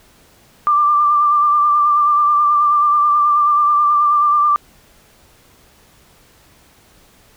sine tone with vibrato, 1182 Hz, D6, 11 cents sharp, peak -10 dBFS, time 0.67-4.56 s, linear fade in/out 0 ms, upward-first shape sine, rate 9.3 Hz, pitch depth 28 cents each way, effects pink hiss -50 dBFS RMS until 7.36 s

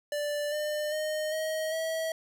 square tone with pitch steps, 587.3 / 601.4 / 615.8 / 630.5 / 645.7 Hz, D5 / D5 / D#5 / D#5 / E5, 0 / +41 / -18 / +23 / -36 cents, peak -30 dBFS, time 0.12-2.12 s, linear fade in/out 2 ms, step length 400 ms, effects none

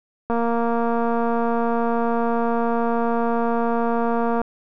click train, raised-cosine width 1 ms, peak -10 dBFS, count 960, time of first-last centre 0.3-4.416 s, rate 233 Hz, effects none

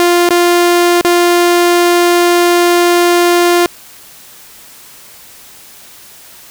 sawtooth tone with dropouts, 349.2 Hz, F4, in tune, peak -3 dBFS, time 0-3.66 s, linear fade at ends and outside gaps 0 ms, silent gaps 0.29-0.306 / 1.011-1.048 s, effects white hiss -37 dBFS RMS until 6.5 s

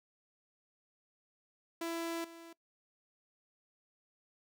sawtooth tone with level steps, 333.7 Hz, E4, 21 cents sharp, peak -32 / -46 dBFS, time 1.81-2.53 s, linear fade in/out 5 ms, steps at 2.24 s, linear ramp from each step 5 ms, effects noise-tail reverb RT60 0.1 s tail -20 dB re dry

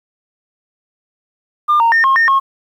sine tone with pitch steps, 1200 / 923 / 1822 / 1073 / 1827 / 1084 Hz, D6 / A#5 / A#6 / C6 / A#6 / C#6, +37 / -17 / -40 / +43 / -35 / -39 cents, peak -7 dBFS, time 1.68-2.4 s, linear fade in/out 20 ms, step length 120 ms, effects tanh soft clip ceiling -6 dBFS + 8-bit

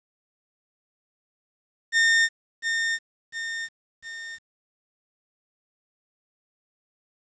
40% pulse tone with echo, 1823 Hz, A#6, 39 cents flat, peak -16 dBFS, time 1.92-2.29 s, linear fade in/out 50 ms, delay 700 ms, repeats 3, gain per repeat -6 dB, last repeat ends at 4.39 s, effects resampled to 16000 Hz + 9-bit

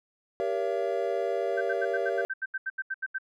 triangle chord, G diminished seventh, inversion none, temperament just, 392 / 470.4 / 564.5 / 677.4 Hz, G4 / Bb4 / Db5 / Fb5, 0 / +16 / +31 / +47 cents, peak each -30 dBFS, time 0.4-2.25 s, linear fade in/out 0 ms
sine tone bursts, 1553 Hz, G6, 17 cents flat, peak -28 dBFS, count 14, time 1.57-3.185 s, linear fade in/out 10 ms, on 42 ms, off 79 ms
effects none

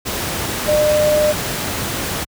sine tone in noise, 603 Hz, D5, 46 cents sharp, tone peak -12 dBFS, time 0.67-1.33 s, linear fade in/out 20 ms, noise pink, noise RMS -22 dBFS, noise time 0.05-2.25 s, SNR +7 dB, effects high-pass 60 Hz 12 dB/octave

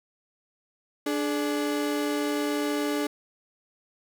35% pulse tone pair together, 293.5 / 423.1 Hz, D4 / G#4, -1 / +32 cents, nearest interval tritone, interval 633 cents, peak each -25 / -29 dBFS, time 1.06-3.07 s, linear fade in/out 5 ms, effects none

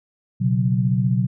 sine chord, B suspended second, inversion none, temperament equal, 123.47 / 138.59 / 185 Hz, B2 / C#3 / F#3, 0 / 0 / 0 cents, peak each -19 / -23 / -21 dBFS, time 0.4-1.27 s, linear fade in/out 20 ms, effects none

